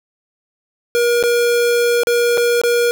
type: tone with dropouts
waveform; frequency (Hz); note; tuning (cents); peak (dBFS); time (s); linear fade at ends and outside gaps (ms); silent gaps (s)
square; 476.7; A#4; +39; -13; 0.95-2.91; 0; 1.227-1.237 / 2.034-2.071 / 2.374-2.379 / 2.615-2.636
effects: none